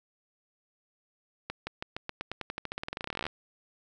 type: accelerating click train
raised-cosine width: 0.3 ms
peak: -18 dBFS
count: 30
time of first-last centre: 1.5-3.266 s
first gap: 170 ms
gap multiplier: 0.91
effects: none